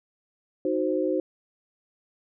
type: chord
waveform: sine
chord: C diminished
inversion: first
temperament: equal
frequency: 311.1 / 370 / 523.3 Hz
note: Eb4 / Gb4 / C5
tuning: 0 / 0 / 0 cents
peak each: -27 dBFS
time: 0.65-1.2 s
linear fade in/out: 2 ms
effects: none